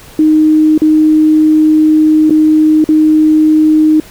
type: tone with dropouts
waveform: sine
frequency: 310 Hz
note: D#4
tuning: 6 cents flat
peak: -4 dBFS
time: 0.19-4 s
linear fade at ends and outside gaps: 2 ms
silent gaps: 0.778-0.818 / 2.297-2.306 / 2.842-2.889 s
effects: pink hiss -36 dBFS RMS until 4.1 s

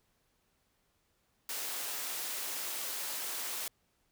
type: high-pass noise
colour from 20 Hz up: white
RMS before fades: -38 dBFS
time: 1.49-3.68 s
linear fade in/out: 2 ms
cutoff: 350 Hz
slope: 12 dB/octave
effects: pink hiss -75 dBFS RMS until 4.11 s

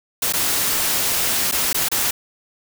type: noise with dropouts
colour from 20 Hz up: white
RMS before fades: -20 dBFS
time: 0.22-2.11 s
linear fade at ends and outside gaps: 5 ms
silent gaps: 0.325-0.335 / 1.514-1.522 / 1.73-1.744 / 1.886-1.915 s
effects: none

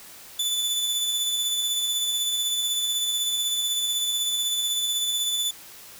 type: tone with tremolo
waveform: sawtooth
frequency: 3488 Hz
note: A7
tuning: 16 cents flat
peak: -19 dBFS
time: 0.39-5.51 s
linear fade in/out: 5 ms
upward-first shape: sine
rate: 16 Hz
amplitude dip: 30%
effects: white hiss -45 dBFS RMS until 5.99 s

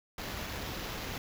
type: noise with sample-and-hold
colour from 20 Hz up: pink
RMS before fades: -39 dBFS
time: 0.18-1.18 s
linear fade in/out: 2 ms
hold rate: 8820 Hz
effects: none

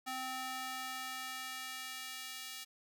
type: tone with high-pass filter sweep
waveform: square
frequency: 258.9 Hz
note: C4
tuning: 18 cents flat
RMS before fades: -43 dBFS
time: 0.06-2.65 s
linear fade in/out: 20 ms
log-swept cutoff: 710 to 2900 Hz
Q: 0.85
effects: none

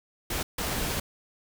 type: noise bursts at uneven times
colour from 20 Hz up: pink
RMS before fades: -30 dBFS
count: 2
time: 0.3-0.43 / 0.58-1 s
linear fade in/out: 5 ms
effects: none

